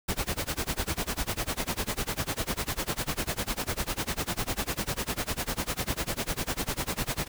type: noise with tremolo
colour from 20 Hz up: pink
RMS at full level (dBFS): -28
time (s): 0.08-7.28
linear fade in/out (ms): 10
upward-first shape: sine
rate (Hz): 10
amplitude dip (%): 95
effects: none